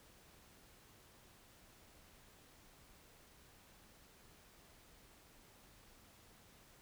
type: silence
effects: pink hiss -64 dBFS RMS until 6.81 s